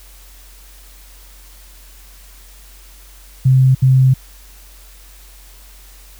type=tone bursts at uneven times; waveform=sine; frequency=130.81 Hz; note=C3; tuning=in tune; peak=-7 dBFS; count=2; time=3.45-3.75 / 3.82-4.14 s; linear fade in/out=10 ms; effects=added 46 Hz sine -40 dBFS peak until 6.19 s + white hiss -45 dBFS RMS until 6.19 s